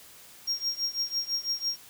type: tone with tremolo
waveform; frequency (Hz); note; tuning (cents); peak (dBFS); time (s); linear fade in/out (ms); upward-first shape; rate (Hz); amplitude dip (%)
triangle; 5580; F8; -2; -23; 0.47-1.77; 10; triangle; 6; 95
effects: white hiss -51 dBFS RMS until 1.89 s